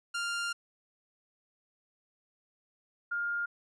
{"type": "tone pair in turn", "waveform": ["sawtooth", "sine"], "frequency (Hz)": [1396.9, 1409.9], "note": ["F6", "F6"], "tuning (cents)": [0, 16], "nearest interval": "unison", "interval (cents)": 16, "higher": "second", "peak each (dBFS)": [-28, -30], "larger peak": "first", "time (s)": [[0.14, 0.53], [3.11, 3.46]], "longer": "first", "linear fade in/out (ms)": 10, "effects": ["resampled to 22050 Hz"]}